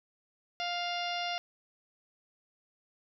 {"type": "harmonic tone with a mistuned harmonic", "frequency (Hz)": 701, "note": "F5", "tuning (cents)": 6, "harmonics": [1, 2, 3, 4, 5, 6, 7, 8], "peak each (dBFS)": [-35, -42, -41, -39, -42, -46, -45, -46], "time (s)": [0.6, 1.38], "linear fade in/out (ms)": 0, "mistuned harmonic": 8, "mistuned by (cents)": -18, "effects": []}